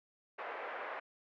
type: band-pass noise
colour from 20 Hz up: pink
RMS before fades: -43 dBFS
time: 0.38-1 s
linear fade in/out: 10 ms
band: 480 to 2100 Hz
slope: 24 dB/octave
effects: none